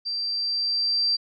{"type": "tone with level ramp", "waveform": "sine", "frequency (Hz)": 4699, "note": "D8", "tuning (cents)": 0, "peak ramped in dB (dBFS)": [-26, -19], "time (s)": [0.05, 1.17], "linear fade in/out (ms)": 20, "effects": []}